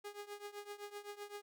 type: tone with tremolo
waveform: sawtooth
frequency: 410.8 Hz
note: G#4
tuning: 19 cents flat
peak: -39 dBFS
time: 0.04-1.42 s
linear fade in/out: 10 ms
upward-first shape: triangle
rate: 7.8 Hz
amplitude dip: 90%
effects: none